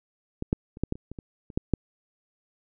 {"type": "clicks", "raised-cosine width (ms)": 3, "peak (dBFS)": [-17, -9, -29, -12, -14, -29, -25, -25, -30, -11, -8], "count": 11, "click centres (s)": [0.424, 0.529, 0.771, 0.836, 0.924, 0.955, 1.116, 1.188, 1.502, 1.575, 1.737], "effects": []}